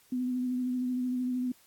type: tone with vibrato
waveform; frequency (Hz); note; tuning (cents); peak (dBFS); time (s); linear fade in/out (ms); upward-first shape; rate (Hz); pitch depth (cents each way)
sine; 251.1; B3; +29; -28; 0.12-1.52; 5; sine; 13; 22
effects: white hiss -62 dBFS RMS until 1.66 s + AAC 64 kbps